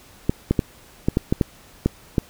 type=clicks; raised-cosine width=3 ms; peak=-4 dBFS; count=9; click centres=0.295 / 0.51 / 0.592 / 1.085 / 1.171 / 1.325 / 1.412 / 1.86 / 2.182 s; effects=pink hiss -49 dBFS RMS until 2.29 s